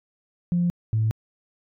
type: tone pair in turn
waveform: sine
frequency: 174.61 / 110 Hz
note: F3 / A2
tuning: 0 / 0 cents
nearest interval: minor sixth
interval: 800 cents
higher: first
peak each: -18 dBFS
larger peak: neither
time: 0.52-0.7 / 0.93-1.11 s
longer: neither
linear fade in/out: 0 ms
effects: tanh soft clip ceiling -14 dBFS